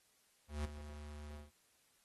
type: tone with ADSR envelope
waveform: square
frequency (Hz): 74.3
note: D2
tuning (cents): +21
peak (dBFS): -36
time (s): 0.48-1.51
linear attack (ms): 170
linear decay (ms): 9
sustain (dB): -12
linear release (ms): 160
effects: white hiss -73 dBFS RMS until 2.04 s + AAC 32 kbps